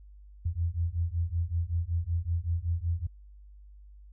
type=beating tone pair; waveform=sine; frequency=82.41 / 87.71 Hz; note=E2 / F2; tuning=0 / +8 cents; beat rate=5.3 Hz; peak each=-30 dBFS; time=0.45-3.07 s; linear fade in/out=10 ms; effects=added 50 Hz sine -48 dBFS peak until 4.12 s